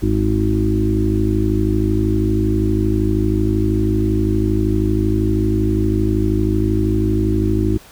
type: harmonic tone with a mistuned harmonic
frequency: 52.7 Hz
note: G#1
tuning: 26 cents sharp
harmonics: 1 / 2 / 4 / 5 / 6 / 7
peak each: -20 / -19 / -23 / -28 / -19 / -23 dBFS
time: 0.02-7.78 s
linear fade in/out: 10 ms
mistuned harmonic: 1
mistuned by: -21 cents
effects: pink hiss -43 dBFS RMS until 7.91 s